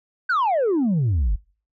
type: exponential sweep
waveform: sine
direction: down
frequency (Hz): 1568 to 43.65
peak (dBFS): -15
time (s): 0.29-1.36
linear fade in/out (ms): 10
effects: noise-tail reverb RT60 0.4 s tail -25 dB re dry + tanh soft clip ceiling -16 dBFS